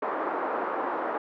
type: band-pass noise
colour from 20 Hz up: white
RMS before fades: -30 dBFS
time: 0.02-1.18 s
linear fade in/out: 5 ms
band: 310 to 1200 Hz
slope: 24 dB/octave
effects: none